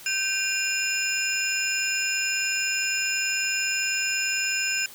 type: tone cluster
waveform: sine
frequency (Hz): 1558 / 2432 / 2761 / 5140 / 7050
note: G6 / D#7 / F7 / E8 / A8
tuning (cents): -11 / -40 / -20 / -45 / +2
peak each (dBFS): -30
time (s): 0.06-4.86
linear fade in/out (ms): 2
effects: white hiss -45 dBFS RMS until 4.94 s